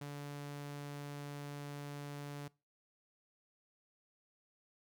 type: tone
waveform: sawtooth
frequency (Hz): 144.1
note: D3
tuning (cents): -33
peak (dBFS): -39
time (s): 0.01-2.48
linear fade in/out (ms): 5
effects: noise-tail reverb RT60 0.3 s tail -23 dB re dry